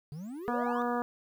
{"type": "exponential sweep", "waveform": "triangle", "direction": "up", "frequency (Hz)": [138.59, 1244.5], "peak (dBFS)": -36, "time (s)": [0.12, 0.82], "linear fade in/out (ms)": 0}
{"type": "harmonic tone", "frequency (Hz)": 241.6, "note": "B3", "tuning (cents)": -38, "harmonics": [1, 2, 3, 4, 5, 6, 7], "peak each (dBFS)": [-33, -34, -35, -37, -37, -44, -44], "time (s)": [0.48, 1.02], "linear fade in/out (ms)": 0}
{"effects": ["10-bit"]}